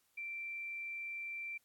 sine tone, 2349 Hz, D7, in tune, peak -40 dBFS, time 0.17-1.58 s, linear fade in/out 10 ms, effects white hiss -75 dBFS RMS until 1.64 s + AAC 64 kbps

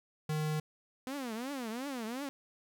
square tone, 153.9 Hz, D#3, 19 cents flat, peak -32 dBFS, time 0.29-0.6 s, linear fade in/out 5 ms
sawtooth tone with vibrato, 249.6 Hz, B3, 19 cents sharp, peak -33 dBFS, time 1.07-2.29 s, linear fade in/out 0 ms, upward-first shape triangle, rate 2.8 Hz, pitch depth 280 cents each way
effects 12-bit

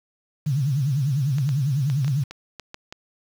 sine tone with vibrato, 138.59 Hz, C#3, in tune, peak -19 dBFS, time 0.46-2.24 s, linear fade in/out 10 ms, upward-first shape triangle, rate 10 Hz, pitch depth 230 cents each way
clicks, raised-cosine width 0.2 ms, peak -19 dBFS, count 9, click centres 1.384 / 1.491 / 1.9 / 2.046 / 2.08 / 2.31 / 2.597 / 2.744 / 2.925 s
effects 7-bit

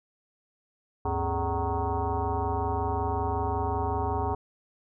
sine tone with frequency modulation, 414.8 Hz, G#4, 2 cents flat, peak -25 dBFS, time 1.05-4.35 s, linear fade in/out 5 ms, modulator 171 Hz, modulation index 3.6, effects none

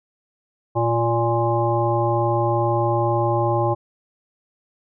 harmonic tone with a mistuned harmonic, 116.54 Hz, A#2, in tune, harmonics 1 / 3 / 5 / 7 / 9, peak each -22 / -23 / -24 / -23 / -27 dBFS, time 0.75-3.75 s, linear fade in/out 20 ms, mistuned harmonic 7, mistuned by +21 cents, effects none

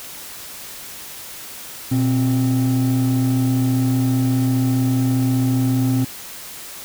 triangle tone pair together, 122.1 / 261.7 Hz, B2 / C4, -19 / 0 cents, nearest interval octave + minor second, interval 1319 cents, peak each -15 dBFS, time 1.91-6.05 s, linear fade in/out 10 ms, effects tanh soft clip ceiling -9 dBFS + white hiss -35 dBFS RMS until 6.84 s

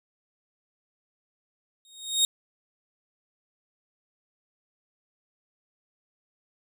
25% pulse tone with exponential growth, 3729 Hz, A#7, in tune, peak -13 dBFS, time 1.85-2.25 s, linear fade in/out 1 ms, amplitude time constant 86 ms, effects none

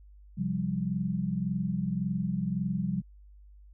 sine chord, C suspended fourth, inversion none, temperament just, 130.81 / 174.42 / 196.22 Hz, C3 / F3 / G3, 0 / -2 / +2 cents, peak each -35 / -31 / -31 dBFS, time 0.37-3.02 s, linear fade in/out 20 ms, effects added 50 Hz sine -50 dBFS peak until 3.73 s

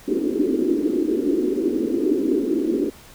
pink band-pass noise, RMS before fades -21 dBFS, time 0.07-2.9 s, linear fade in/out 10 ms, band 260 to 400 Hz, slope 48 dB/octave, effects pink hiss -46 dBFS RMS until 3.14 s

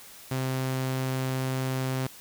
sawtooth tone, 130.81 Hz, C3, in tune, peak -23 dBFS, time 0.31-2.07 s, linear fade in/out 5 ms, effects white hiss -48 dBFS RMS until 2.2 s

